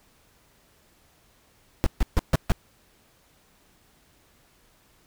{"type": "noise bursts", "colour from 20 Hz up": "brown", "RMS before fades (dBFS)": -18, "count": 5, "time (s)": [1.84, 2.52], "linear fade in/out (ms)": 0, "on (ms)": 24, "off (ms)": 140, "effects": ["pink hiss -61 dBFS RMS until 5.06 s"]}